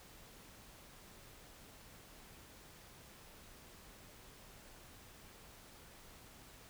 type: silence
effects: pink hiss -58 dBFS RMS until 6.69 s